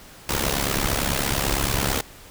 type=noise with amplitude modulation; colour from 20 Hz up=pink; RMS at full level=-20 dBFS; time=0.29-2.01 s; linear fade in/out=2 ms; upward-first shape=sine; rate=69 Hz; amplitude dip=80%; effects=pink hiss -45 dBFS RMS until 2.3 s